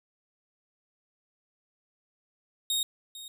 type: tone with echo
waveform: sawtooth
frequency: 3729 Hz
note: A#7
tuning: in tune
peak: -23 dBFS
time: 2.7-2.83 s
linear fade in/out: 2 ms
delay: 450 ms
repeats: 1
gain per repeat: -15 dB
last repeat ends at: 3.28 s
effects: none